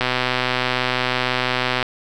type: click train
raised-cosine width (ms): 0.3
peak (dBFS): -3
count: 230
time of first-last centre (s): 0.01-1.827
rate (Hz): 126
effects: none